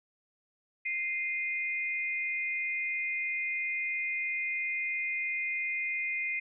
sine tone pair together, 2093 / 2470 Hz, C7 / D#7, 0 / -13 cents, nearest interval minor third, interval 287 cents, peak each -32 / -34 dBFS, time 0.85-6.4 s, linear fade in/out 10 ms, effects none

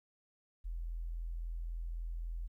sine tone, 41.86 Hz, E1, 27 cents sharp, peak -37 dBFS, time 0.64-2.48 s, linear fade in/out 20 ms, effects 13-bit

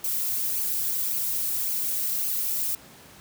violet noise with flanger, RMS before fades -27 dBFS, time 0.04-2.75 s, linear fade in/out 2 ms, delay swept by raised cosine 0.54 to 3.34 ms, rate 1.8 Hz, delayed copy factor -0.7, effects pink hiss -49 dBFS RMS until 3.2 s + high-pass 80 Hz 12 dB/octave

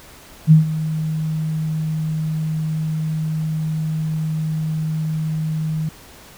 sine tone with ADSR envelope, 157 Hz, D#3, 16 cents sharp, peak -4 dBFS, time 0.47-5.89 s, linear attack 44 ms, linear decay 130 ms, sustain -15 dB, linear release 3 ms, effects pink hiss -43 dBFS RMS until 6.37 s

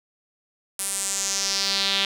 sawtooth tone with band-pass filter sweep, 196 Hz, G3, in tune, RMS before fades -25 dBFS, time 0.79-2.05 s, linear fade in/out 2 ms, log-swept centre 10000 to 3400 Hz, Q 3.3, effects 8-bit

